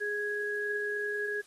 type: tone pair together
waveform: sine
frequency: 415.3 / 1661.2 Hz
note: G#4 / G#6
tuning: 0 / 0 cents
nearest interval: 2 octaves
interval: 2400 cents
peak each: -34 / -32 dBFS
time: 0-1.42 s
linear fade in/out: 20 ms
effects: white hiss -59 dBFS RMS until 1.46 s + AAC 32 kbps